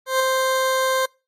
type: tone with ADSR envelope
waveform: 20% pulse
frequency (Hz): 523.3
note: C5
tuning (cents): 0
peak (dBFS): -10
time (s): 0.06-1.06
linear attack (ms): 140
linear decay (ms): 4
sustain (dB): -3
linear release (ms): 8
effects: noise-tail reverb RT60 0.3 s tail -26 dB re dry + MP3 64 kbps